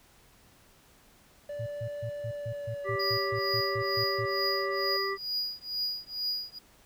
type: tone with pitch glide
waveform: triangle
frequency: 582 to 560.9 Hz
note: D5 to C#5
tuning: -16 to +20 cents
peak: -33 dBFS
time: 1.49-4.97 s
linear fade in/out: 5 ms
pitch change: -64 cents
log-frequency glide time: 2.33-3.24 s
type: tone bursts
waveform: sine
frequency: 113.6 Hz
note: A#2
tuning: 44 cents flat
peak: -33 dBFS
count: 13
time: 1.59-4.258 s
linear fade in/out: 10 ms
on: 76 ms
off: 140 ms
type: harmonic tone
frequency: 392.5 Hz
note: G4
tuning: 2 cents sharp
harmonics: 1 / 3 / 5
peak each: -32 / -34 / -35 dBFS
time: 2.84-5.18 s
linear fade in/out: 50 ms
type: tone with tremolo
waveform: triangle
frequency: 4895 Hz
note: D#8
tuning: 29 cents flat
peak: -26 dBFS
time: 2.99-6.59 s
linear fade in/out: 10 ms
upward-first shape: triangle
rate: 2.2 Hz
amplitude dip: 100%
effects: pink hiss -60 dBFS RMS until 6.85 s